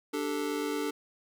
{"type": "chord", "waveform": "square", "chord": "D suspended fourth", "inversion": "none", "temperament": "just", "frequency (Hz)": [293.7, 391.6, 440.5], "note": ["D4", "G4", "A4"], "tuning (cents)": [0, -2, 2], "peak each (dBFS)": [-34, -38, -35], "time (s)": [0.13, 0.91], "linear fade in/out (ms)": 10, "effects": []}